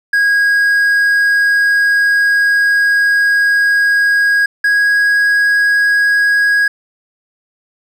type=tone pair in turn; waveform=triangle; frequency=1643 / 1651.7 Hz; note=G#6 / G#6; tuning=-19 / -10 cents; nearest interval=unison; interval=9 cents; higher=second; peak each=-7 dBFS; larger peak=neither; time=0.13-4.46 / 4.64-6.68 s; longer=first; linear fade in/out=5 ms; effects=none